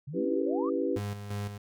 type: exponential sweep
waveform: sine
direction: up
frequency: 130 to 1244.5 Hz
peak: -36 dBFS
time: 0.07-0.7 s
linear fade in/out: 10 ms
type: chord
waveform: sine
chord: C# half-diminished seventh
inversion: none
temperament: equal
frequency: 277.2 / 329.6 / 392 / 493.9 Hz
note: C#4 / E4 / G4 / B4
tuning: 0 / 0 / 0 / 0 cents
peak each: -32 dBFS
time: 0.13-1 s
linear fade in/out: 50 ms
type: tone with tremolo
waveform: 35% pulse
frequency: 102.2 Hz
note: G#2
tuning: 27 cents flat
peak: -30 dBFS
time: 0.96-1.58 s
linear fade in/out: 5 ms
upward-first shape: square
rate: 2.9 Hz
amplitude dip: 55%
effects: none